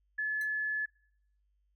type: tone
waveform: sine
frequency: 1719 Hz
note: A6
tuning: 41 cents flat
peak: -30 dBFS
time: 0.18-0.86 s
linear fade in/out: 10 ms
type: tone with exponential decay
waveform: 5% pulse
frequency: 2031 Hz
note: B6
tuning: 48 cents sharp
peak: -34 dBFS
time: 0.41-0.5 s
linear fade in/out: 2 ms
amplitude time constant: 18 ms
effects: noise-tail reverb RT60 0.7 s tail -25 dB re dry + added 50 Hz sine -70 dBFS peak until 1.75 s